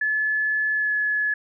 sine tone with pitch glide, 1722 to 1705.2 Hz, A6 to G#6, -38 to +45 cents, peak -20 dBFS, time 0.01-1.34 s, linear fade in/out 5 ms, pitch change -17 cents, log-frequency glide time 0.72-0.92 s, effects none

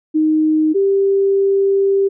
sine tone pair in turn, 311.1 / 393.1 Hz, D#4 / G4, 0 / +5 cents, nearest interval major third, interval 405 cents, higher second, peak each -11 dBFS, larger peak neither, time 0.14-0.74 / 0.74-2.09 s, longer second, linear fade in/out 20 ms, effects none

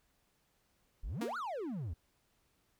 triangle exponential two-way sweep, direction up then down, 33.2 to 1500 to 71.5 Hz, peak -35 dBFS, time 1.03-1.94 s, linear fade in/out 10 ms, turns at 1.37 s
sawtooth tone with exponential decay, 234.9 Hz, A#3, 13 cents sharp, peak -30 dBFS, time 1.21-1.43 s, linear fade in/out 5 ms, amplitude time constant 46 ms
effects pink hiss -75 dBFS RMS until 2.79 s

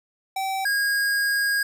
square tone pair in turn, 771 / 1633.7 Hz, G5 / G#6, -29 / -29 cents, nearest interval octave + minor second, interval 1300 cents, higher second, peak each -25 / -21 dBFS, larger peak second, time 0.36-0.65 / 0.65-1.63 s, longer second, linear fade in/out 5 ms, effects none

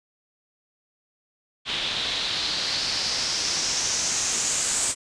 white noise with low-pass filter sweep, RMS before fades -26 dBFS, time 1.65-4.95 s, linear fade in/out 50 ms, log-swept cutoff 3400 to 8000 Hz, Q 3.7, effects resampled to 22050 Hz

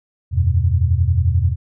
sine chord, E suspended second, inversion none, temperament equal with one note detuned, 82.41 / 93.74 / 123.47 Hz, E2 / F#2 / B2, 0 / +23 / 0 cents, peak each -16 / -17 / -20 dBFS, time 0.31-1.56 s, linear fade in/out 50 ms, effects none

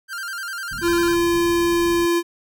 45% pulse tone with vibrato, 1480 Hz, F#6, in tune, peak -27 dBFS, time 0.08-1.16 s, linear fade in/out 50 ms, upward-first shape square, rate 10 Hz, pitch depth 99 cents each way
pink low-pass noise, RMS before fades -36 dBFS, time 0.71-2.06 s, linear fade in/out 5 ms, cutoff 250 Hz, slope 48 dB/octave
square tone, 342.5 Hz, F4, 34 cents flat, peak -17 dBFS, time 0.81-2.23 s, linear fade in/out 50 ms
effects none

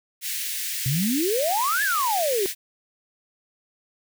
white high-pass noise, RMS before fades -29 dBFS, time 0.21-2.55 s, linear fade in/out 50 ms, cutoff 1700 Hz, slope 48 dB/octave
sine exponential two-way sweep, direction up then down, 123.47 to 1747 to 368 Hz, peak -21 dBFS, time 0.86-2.46 s, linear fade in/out 0 ms, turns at 1.83 s
effects none

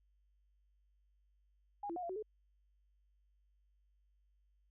sine tone with pitch steps, 818 / 337.1 / 723 / 685 / 373.7 / 429.4 Hz, G#5 / E4 / F#5 / F5 / F#4 / A4, -26 / +39 / -40 / -34 / +17 / -42 cents, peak -39 dBFS, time 1.83-2.226 s, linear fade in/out 5 ms, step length 66 ms, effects added 50 Hz sine -70 dBFS peak until 4.7 s

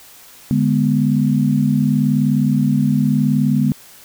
sine chord, G# diminished, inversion second, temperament equal, 146.83 / 207.7 / 246.9 Hz, D3 / G#3 / B3, 0 / 0 / 0 cents, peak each -17 dBFS, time 0.51-3.72 s, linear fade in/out 0 ms, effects white hiss -43 dBFS RMS until 4.04 s

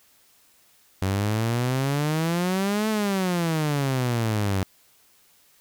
sawtooth exponential two-way sweep, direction up then down, 93.5 to 220 to 93.5 Hz, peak -18 dBFS, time 1.02-4.63 s, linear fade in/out 0 ms, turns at 2.89 s, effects white hiss -59 dBFS RMS until 5.6 s

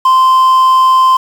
triangle tone with quantisation, 1039 Hz, C6, 12 cents flat, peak -3 dBFS, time 0.05-1.17 s, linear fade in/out 5 ms, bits 5, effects none

